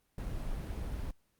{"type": "noise", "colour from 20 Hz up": "brown", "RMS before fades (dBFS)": -37, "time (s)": [0.18, 1.11], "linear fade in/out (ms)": 2, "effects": ["pink hiss -75 dBFS RMS until 1.39 s", "Opus 24 kbps"]}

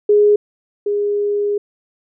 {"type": "tone pair in turn", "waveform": "sine", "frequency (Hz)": [415.3, 410.5], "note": ["G#4", "G#4"], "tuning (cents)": [0, -20], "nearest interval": "unison", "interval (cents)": 20, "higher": "first", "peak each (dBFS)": [-8, -15], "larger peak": "first", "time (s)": [[0.09, 0.36], [0.86, 1.58]], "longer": "second", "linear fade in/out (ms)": 5, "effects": []}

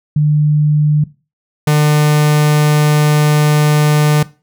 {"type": "tone pair in turn", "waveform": ["sine", "45% pulse"], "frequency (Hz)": [150, 150], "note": ["D3", "D3"], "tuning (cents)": [37, 37], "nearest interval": "unison", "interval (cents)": 0, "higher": "neither", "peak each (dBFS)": [-8, -8], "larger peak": "neither", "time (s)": [[0.16, 1.04], [1.67, 4.23]], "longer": "second", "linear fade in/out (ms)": 5, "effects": ["noise-tail reverb RT60 0.3 s tail -18 dB re dry"]}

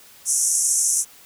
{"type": "band-pass noise", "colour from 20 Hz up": "pink", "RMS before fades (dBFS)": -20, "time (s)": [0.25, 1.05], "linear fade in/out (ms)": 50, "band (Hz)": [5800, 11000], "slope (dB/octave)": 96, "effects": ["white hiss -48 dBFS RMS until 1.25 s"]}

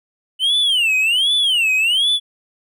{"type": "tone with vibrato", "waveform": "triangle", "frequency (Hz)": 2960, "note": "F#7", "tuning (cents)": 0, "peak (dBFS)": -12, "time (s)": [0.39, 2.2], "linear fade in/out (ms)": 50, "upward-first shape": "sine", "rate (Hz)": 1.3, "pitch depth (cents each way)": 280, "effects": []}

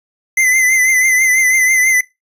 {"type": "tone with vibrato", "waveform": "square", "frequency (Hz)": 2045, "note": "C7", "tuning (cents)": -40, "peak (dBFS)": -10, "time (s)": [0.37, 2.01], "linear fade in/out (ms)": 5, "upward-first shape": "triangle", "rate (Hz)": 6.1, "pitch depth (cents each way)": 57, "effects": ["noise-tail reverb RT60 0.2 s tail -20 dB re dry", "resampled to 32000 Hz"]}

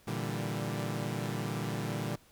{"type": "chord", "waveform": "sawtooth", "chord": "E half-diminished seventh", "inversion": "second", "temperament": "equal", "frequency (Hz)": [116.54, 146.83, 164.81, 196], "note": ["Bb2", "D3", "E3", "G3"], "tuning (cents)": [0, 0, 0, 0], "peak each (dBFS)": [-33, -34, -37, -35], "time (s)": [0.07, 2.16], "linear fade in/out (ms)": 10, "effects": ["pink hiss -62 dBFS RMS until 2.31 s"]}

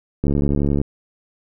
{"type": "click train", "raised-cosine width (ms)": 3, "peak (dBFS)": -7, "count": 42, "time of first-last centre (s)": [0.24, 0.815], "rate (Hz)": 71.3, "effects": []}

